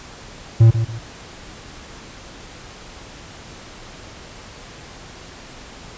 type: tone with echo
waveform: triangle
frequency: 113.4 Hz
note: A#2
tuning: 47 cents flat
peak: -4 dBFS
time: 0.6-0.71 s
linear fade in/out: 10 ms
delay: 140 ms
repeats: 2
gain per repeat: -10 dB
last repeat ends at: 0.99 s
effects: pink hiss -39 dBFS RMS until 5.97 s + resampled to 16000 Hz